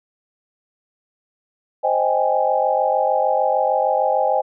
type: chord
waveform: sine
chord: Ab major seventh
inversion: first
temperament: equal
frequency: 523.3 / 622.3 / 784 / 830.6 Hz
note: C5 / Eb5 / G5 / Ab5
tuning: 0 / 0 / 0 / 0 cents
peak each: -21 dBFS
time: 1.83-4.42 s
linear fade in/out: 20 ms
effects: none